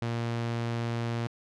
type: tone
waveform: sawtooth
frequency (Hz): 117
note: A#2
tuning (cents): +7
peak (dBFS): -25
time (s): 0.02-1.27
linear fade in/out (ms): 0
effects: low-pass 5000 Hz 12 dB/octave